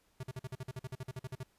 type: tone bursts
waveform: square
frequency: 129.4 Hz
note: C3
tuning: 19 cents flat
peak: -39 dBFS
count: 16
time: 0.2-1.433 s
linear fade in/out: 5 ms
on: 33 ms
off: 47 ms
effects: pink hiss -72 dBFS RMS until 1.58 s + resampled to 32000 Hz